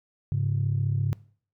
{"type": "tone pair together", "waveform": "sine", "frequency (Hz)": [103.83, 138.6], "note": ["G#2", "C#3"], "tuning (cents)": [0, 0], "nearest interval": "perfect fourth", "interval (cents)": 500, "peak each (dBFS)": -25, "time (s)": [0.32, 1.13], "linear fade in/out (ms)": 0, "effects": ["noise-tail reverb RT60 0.5 s tail -22 dB re dry", "tanh soft clip ceiling -16 dBFS"]}